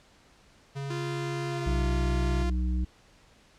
square tone with pitch glide, 138.59 to 129.31 Hz, C#3 to C3, 0 to -20 cents, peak -33 dBFS, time 0.75-2.44 s, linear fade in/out 20 ms, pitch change -120 cents, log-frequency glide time 1.49-1.89 s
sawtooth tone, 346.6 Hz, F4, 13 cents flat, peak -29 dBFS, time 0.9-2.5 s, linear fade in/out 5 ms
harmonic tone, 62.1 Hz, B1, 10 cents sharp, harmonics 1 / 3 / 5, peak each -25 / -35 / -39 dBFS, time 1.66-2.85 s, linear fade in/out 10 ms
effects pink hiss -59 dBFS RMS until 3.58 s + low-pass 7000 Hz 12 dB/octave

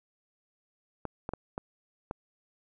clicks, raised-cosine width 1 ms, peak -20 dBFS, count 5, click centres 1.053 / 1.291 / 1.336 / 1.579 / 2.111 s, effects none

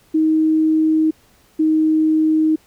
sine tone pair in turn, 314.8 / 313.5 Hz, D#4 / D#4, +20 / +13 cents, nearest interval unison, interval 7 cents, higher first, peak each -12 dBFS, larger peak neither, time 0.14-1.11 / 1.59-2.56 s, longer neither, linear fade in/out 10 ms, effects pink hiss -54 dBFS RMS until 2.66 s

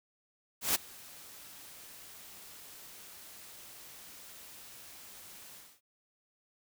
white noise with ADSR envelope, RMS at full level -27 dBFS, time 0.61-5.81 s, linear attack 140 ms, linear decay 15 ms, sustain -24 dB, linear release 260 ms, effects none

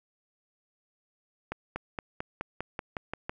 accelerating click train, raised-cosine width 0.5 ms, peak -18 dBFS, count 10, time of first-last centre 1.52-3.295 s, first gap 240 ms, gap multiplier 0.95, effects none

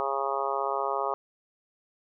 harmonic tone, 137.3 Hz, C#3, 16 cents flat, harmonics 3 / 4 / 5 / 6 / 7 / 8 / 9, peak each -34 / -34 / -34 / -34 / -34 / -34 / -34 dBFS, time 0-1.14 s, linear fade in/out 0 ms, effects none

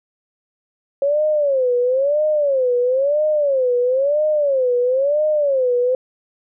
sine tone with vibrato, 547 Hz, C#5, 23 cents flat, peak -14 dBFS, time 1.02-5.95 s, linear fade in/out 2 ms, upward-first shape sine, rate 1 Hz, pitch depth 200 cents each way, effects none

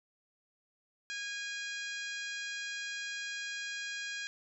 harmonic tone, 820 Hz, G#5, 22 cents flat, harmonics 2 / 3 / 4 / 5 / 6 / 7 / 8 / 9, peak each -40 / -44 / -46 / -48 / -50 / -51 / -52 / -53 dBFS, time 1.1-4.27 s, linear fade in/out 0 ms, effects none

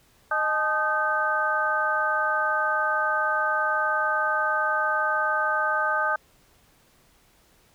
harmonic tone with a mistuned harmonic, 308.8 Hz, D#4, 13 cents flat, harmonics 2 / 3 / 4 / 5, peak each -30 / -29 / -26 / -25 dBFS, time 0.31-6.16 s, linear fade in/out 5 ms, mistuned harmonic 3, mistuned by -120 cents, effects pink hiss -60 dBFS RMS until 7.74 s

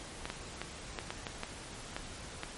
clicks, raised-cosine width 0.3 ms, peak -20 dBFS, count 9, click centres 0.255 / 0.301 / 0.616 / 0.988 / 1.105 / 1.268 / 1.434 / 1.965 / 2.434 s, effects pink hiss -46 dBFS RMS until 2.57 s + MP3 48 kbps

